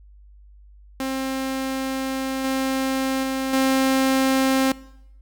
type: tone with level steps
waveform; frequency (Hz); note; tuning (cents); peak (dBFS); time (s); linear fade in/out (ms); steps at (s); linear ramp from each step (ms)
sawtooth; 265.5; C4; +25; -20 / -17 / -19 / -13; 1-4.72; 2; 2.44 / 3.23 / 3.53; 5
effects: noise-tail reverb RT60 0.8 s tail -21 dB re dry + added 50 Hz sine -45 dBFS peak until 5.21 s